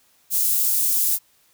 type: high-pass noise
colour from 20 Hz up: white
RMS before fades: -20 dBFS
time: 0.3-1.19 s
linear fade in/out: 50 ms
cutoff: 9000 Hz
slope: 12 dB/octave
effects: white hiss -60 dBFS RMS until 1.53 s